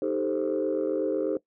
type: chord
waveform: sine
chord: A half-diminished seventh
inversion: second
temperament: equal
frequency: 311.1 / 392 / 440 / 523.3 Hz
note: Eb4 / G4 / A4 / C5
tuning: 0 / 0 / 0 / 0 cents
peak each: -29 dBFS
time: 0.02-1.37 s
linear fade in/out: 2 ms
effects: noise-tail reverb RT60 0.1 s tail -19 dB re dry + tanh soft clip ceiling -18 dBFS